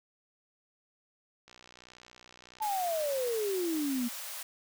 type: click train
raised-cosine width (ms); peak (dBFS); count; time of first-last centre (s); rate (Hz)
0.2; -35; 120; 1.48-3.415; 61.5
type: exponential sweep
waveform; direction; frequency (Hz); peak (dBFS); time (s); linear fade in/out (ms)
sine; down; 885 to 232.6; -29; 2.6-4.09; 20
type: high-pass noise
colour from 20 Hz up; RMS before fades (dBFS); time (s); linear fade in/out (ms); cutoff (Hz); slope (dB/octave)
white; -41; 2.62-4.43; 5; 530; 96
effects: none